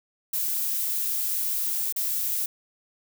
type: noise with dropouts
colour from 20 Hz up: violet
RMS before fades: -27 dBFS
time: 0.33-2.46 s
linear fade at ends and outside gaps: 5 ms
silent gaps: 1.925-1.961 s
effects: none